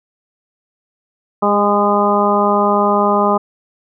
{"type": "harmonic tone with a mistuned harmonic", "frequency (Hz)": 205, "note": "G#3", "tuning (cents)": -22, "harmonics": [1, 2, 3, 4, 5, 6], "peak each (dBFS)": [-18, -18, -18, -18, -18, -18], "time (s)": [1.42, 3.38], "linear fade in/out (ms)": 10, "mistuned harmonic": 2, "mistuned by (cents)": -16, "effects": []}